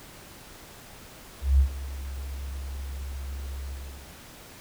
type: tone with ADSR envelope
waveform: sine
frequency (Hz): 67.7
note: C#2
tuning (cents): -40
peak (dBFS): -14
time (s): 1.41-4.13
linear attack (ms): 180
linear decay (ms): 92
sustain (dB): -18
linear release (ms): 470
effects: pink hiss -47 dBFS RMS until 4.6 s